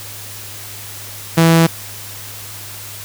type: tone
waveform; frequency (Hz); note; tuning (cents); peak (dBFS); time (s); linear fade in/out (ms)
sawtooth; 164.81; E3; 0; -4; 1.37-1.67; 10
effects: added 102 Hz sine -37 dBFS peak until 3.04 s + white hiss -32 dBFS RMS until 3.04 s